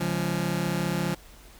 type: chord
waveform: sawtooth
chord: Db major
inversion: none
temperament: just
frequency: 138.59 / 173.24 / 207.9 Hz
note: Db3 / F3 / Ab3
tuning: 0 / -14 / +2 cents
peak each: -27 / -23 / -29 dBFS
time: 0-1.15 s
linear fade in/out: 10 ms
effects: added 47 Hz sine -51 dBFS peak until 1.59 s + pink hiss -52 dBFS RMS until 1.59 s